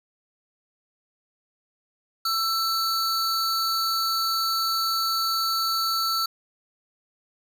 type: tone pair together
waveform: square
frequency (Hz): 1334 / 4479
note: E6 / C#8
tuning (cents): +20 / +17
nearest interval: octave + major sixth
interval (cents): 2097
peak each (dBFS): -26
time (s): 2.25-6.26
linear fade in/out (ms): 5
effects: none